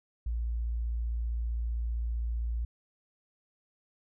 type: tone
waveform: sine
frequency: 57.7 Hz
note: A#1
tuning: 17 cents flat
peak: -29 dBFS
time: 0.26-2.65 s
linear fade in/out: 5 ms
effects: none